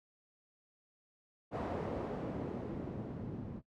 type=noise with low-pass filter sweep; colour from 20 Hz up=white; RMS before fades=-40 dBFS; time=1.51-3.62 s; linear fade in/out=50 ms; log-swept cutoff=630 to 220 Hz; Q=0.96; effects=noise-tail reverb RT60 0.1 s tail -19 dB re dry + high-pass 60 Hz 12 dB/octave